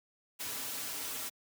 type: noise with comb filter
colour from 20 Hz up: white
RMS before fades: -39 dBFS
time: 0.39-1.3 s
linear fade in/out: 20 ms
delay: 5.6 ms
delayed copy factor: -0.8
effects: high-pass 100 Hz 12 dB/octave